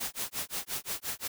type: noise with tremolo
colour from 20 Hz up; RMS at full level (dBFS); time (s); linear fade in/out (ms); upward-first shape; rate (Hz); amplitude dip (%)
white; -33; 0-1.28; 10; sine; 5.7; 100
effects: none